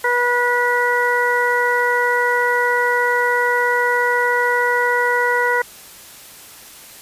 harmonic tone, 486.8 Hz, B4, 25 cents flat, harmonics 1 / 2 / 3 / 4, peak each -20 / -20 / -20 / -20 dBFS, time 0.04-5.62 s, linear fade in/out 5 ms, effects white hiss -40 dBFS RMS until 7.01 s + resampled to 32000 Hz

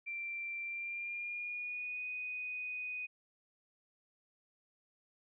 sine tone with pitch glide, 2356 to 2489 Hz, D7 to D#7, +5 to 0 cents, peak -38 dBFS, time 0.06-3.07 s, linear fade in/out 20 ms, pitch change +95 cents, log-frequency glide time 0.63-2.06 s, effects none

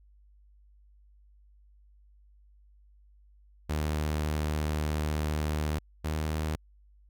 sawtooth tone pair in turn, 76.2 / 77.53 Hz, D#2 / D#2, -36 / -6 cents, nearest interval unison, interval 30 cents, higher second, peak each -24 / -25 dBFS, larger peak first, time 3.69-5.79 / 6.04-6.56 s, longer first, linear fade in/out 10 ms, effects added 50 Hz sine -56 dBFS peak until 7.09 s

